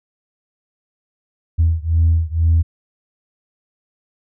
sine beating tone pair, 81.3 / 83.4 Hz, E2 / E2, -23 / +21 cents, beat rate 2.1 Hz, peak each -14 / -15 dBFS, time 1.58-2.63 s, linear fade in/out 20 ms, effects tanh soft clip ceiling -7 dBFS

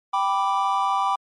triangle chord, G major, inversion none, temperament equal, 784 / 987.8 / 1174.7 Hz, G5 / B5 / D6, 0 / 0 / 0 cents, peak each -22 dBFS, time 0.13-1.16 s, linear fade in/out 10 ms, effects MP3 48 kbps

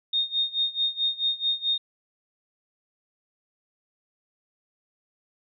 sine tone with tremolo, 3687 Hz, A#7, 20 cents flat, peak -20 dBFS, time 0.13-1.78 s, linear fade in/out 5 ms, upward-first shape sine, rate 4.6 Hz, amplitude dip 90%, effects none

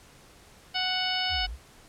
harmonic tone, 740 Hz, F#5, in tune, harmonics 1 / 2 / 3 / 4 / 5 / 6 / 7, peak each -33 / -35 / -35 / -30 / -37 / -35 / -35 dBFS, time 0.74-1.47 s, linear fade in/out 20 ms
sine linear two-way sweep, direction down then up, 93.2 to 42.57 to 71.7 Hz, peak -33 dBFS, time 1.29-1.58 s, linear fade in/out 50 ms, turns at 1.45 s
effects pink hiss -54 dBFS RMS until 1.88 s + low-pass 11000 Hz 12 dB/octave

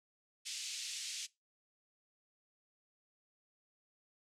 white band-pass noise, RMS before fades -43 dBFS, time 0.45-1.27 s, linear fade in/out 20 ms, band 2500 to 7600 Hz, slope 24 dB/octave, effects noise-tail reverb RT60 0.2 s tail -20 dB re dry + low-pass 12000 Hz 12 dB/octave

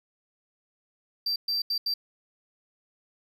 triangle tone bursts at uneven times, 4691 Hz, D8, 3 cents flat, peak -24 dBFS, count 4, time 1.26-1.36 / 1.48-1.62 / 1.7-1.78 / 1.86-1.94 s, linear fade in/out 5 ms, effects none

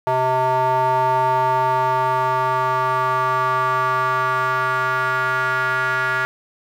square tone with band-pass filter sweep, 128.9 Hz, C3, 26 cents flat, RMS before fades -19 dBFS, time 0.07-6.25 s, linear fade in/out 0 ms, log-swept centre 810 to 1500 Hz, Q 4.3, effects 8-bit

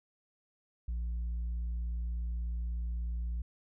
sine tone with tanh clipping, 58.27 Hz, A#1, in tune, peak -33 dBFS, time 0.88-3.42 s, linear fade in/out 5 ms, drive 2 dB, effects none

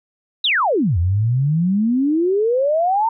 sine exponential two-way sweep, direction down then up, 4036 to 82.41 to 928 Hz, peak -14 dBFS, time 0.44-3.09 s, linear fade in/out 5 ms, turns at 0.98 s, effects none

